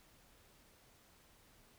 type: silence
effects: pink hiss -66 dBFS RMS until 1.78 s